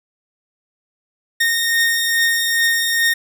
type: beating tone pair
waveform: sawtooth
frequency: 1843 / 1845.4 Hz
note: A#6 / A#6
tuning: -20 / -18 cents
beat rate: 2.4 Hz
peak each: -20 / -12 dBFS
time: 1.4-3.14 s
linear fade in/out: 10 ms
effects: none